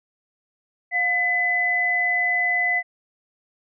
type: tone pair together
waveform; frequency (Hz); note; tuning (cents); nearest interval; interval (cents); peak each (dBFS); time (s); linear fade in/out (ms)
sine; 710 / 2008; F5 / B6; +28 / +28; octave + tritone; 1800; -27 / -19; 0.91-2.83; 50
effects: none